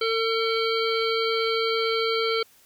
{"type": "harmonic tone", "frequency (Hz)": 451.1, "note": "A4", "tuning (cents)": 43, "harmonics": [1, 3, 5, 7, 9, 10], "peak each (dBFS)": [-24, -29, -31, -32, -34, -34], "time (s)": [0.01, 2.43], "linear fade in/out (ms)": 5, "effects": ["white hiss -57 dBFS RMS until 2.65 s"]}